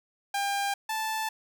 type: tone pair in turn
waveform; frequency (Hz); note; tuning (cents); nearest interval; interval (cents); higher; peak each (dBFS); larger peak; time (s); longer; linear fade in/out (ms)
sawtooth; 800 / 877.8; G5 / A5; +35 / -4; major second; 161; second; -23 / -25; first; 0.34-0.74 / 0.89-1.29; neither; 5
effects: none